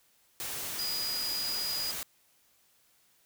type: tone in noise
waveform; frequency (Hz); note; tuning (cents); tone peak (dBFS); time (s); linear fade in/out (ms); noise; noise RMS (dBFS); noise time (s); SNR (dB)
sine; 4913; D#8; -23; -32; 0.79-1.91; 0; white; -37; 0.4-2.03; +2
effects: white hiss -67 dBFS RMS until 3.25 s